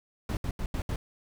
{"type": "noise bursts at uneven times", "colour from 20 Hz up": "brown", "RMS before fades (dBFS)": -31, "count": 5, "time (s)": [[0.29, 0.37], [0.44, 0.51], [0.59, 0.66], [0.74, 0.82], [0.89, 0.96]], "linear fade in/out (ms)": 2, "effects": []}